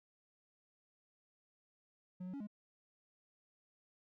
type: tone with pitch steps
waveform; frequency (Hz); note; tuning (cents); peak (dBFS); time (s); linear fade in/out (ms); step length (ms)
triangle; 181.9 / 184.2 / 280 / 208.2; F#3 / F#3 / C#4 / G#3; -29 / -7 / +18 / +5; -40; 2.2-2.472; 10; 68
effects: none